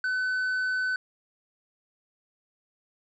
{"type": "tone with tanh clipping", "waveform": "sine", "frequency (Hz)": 1510, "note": "F#6", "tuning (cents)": 35, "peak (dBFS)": -26, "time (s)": [0.04, 0.96], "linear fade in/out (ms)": 2, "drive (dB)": 4, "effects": []}